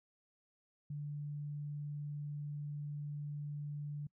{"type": "tone", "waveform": "sine", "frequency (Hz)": 146.6, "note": "D3", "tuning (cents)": -3, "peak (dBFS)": -39, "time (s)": [0.9, 4.07], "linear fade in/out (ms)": 5, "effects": ["noise-tail reverb RT60 0.1 s tail -26 dB re dry"]}